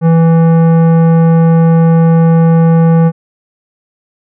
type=tone with tanh clipping; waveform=sine; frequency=164.81 Hz; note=E3; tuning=in tune; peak=-6 dBFS; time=0.01-3.12 s; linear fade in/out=50 ms; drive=14 dB; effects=none